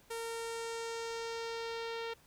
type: tone with low-pass filter sweep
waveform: sawtooth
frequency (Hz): 459.1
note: A#4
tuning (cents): -26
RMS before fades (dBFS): -40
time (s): 0.1-2.14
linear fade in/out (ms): 10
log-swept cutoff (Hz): 11000 to 3600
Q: 1.6
effects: pink hiss -64 dBFS RMS until 2.26 s